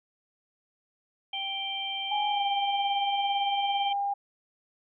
harmonic tone, 785 Hz, G5, 2 cents sharp, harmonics 1 / 3 / 4, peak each -37 / -38 / -32 dBFS, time 1.33-3.93 s, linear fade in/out 5 ms
sine tone with pitch glide, 830.6 to 802.8 Hz, G#5 to G5, 0 to +41 cents, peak -26 dBFS, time 2.11-4.14 s, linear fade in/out 10 ms, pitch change -59 cents, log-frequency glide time 2.29-2.43 s
effects none

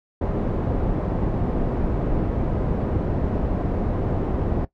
pink low-pass noise, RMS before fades -23 dBFS, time 0.21-4.65 s, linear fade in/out 5 ms, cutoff 560 Hz, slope 12 dB/octave, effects noise-tail reverb RT60 0.1 s tail -17 dB re dry

